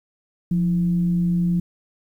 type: tone with frequency modulation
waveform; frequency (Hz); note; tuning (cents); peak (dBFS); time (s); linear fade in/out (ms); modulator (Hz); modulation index
sine; 174.61; F3; 0; -17; 0.51-1.6; 5; 149; 0.23
effects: 9-bit